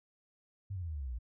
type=tone with pitch steps; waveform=sine; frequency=98.3 / 91.19 / 84.59 / 78.47 / 72.8 / 67.53 / 62.64 / 58.11 Hz; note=G2 / F#2 / E2 / D#2 / D2 / C#2 / B1 / A#1; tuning=+5 / -25 / +45 / +15 / -15 / -45 / +25 / -5 cents; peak=-36 dBFS; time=0.7-1.188 s; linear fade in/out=10 ms; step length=61 ms; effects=none